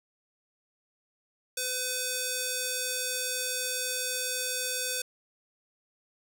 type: tone with band-pass filter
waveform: square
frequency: 506 Hz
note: B4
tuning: 42 cents sharp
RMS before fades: -32 dBFS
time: 1.57-5.02 s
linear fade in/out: 5 ms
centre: 8400 Hz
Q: 0.89
effects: 8-bit